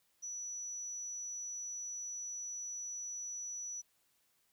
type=tone; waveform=sine; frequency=5910 Hz; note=F#8; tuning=3 cents flat; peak=-40 dBFS; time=0.22-3.82 s; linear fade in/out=20 ms; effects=white hiss -75 dBFS RMS until 4.52 s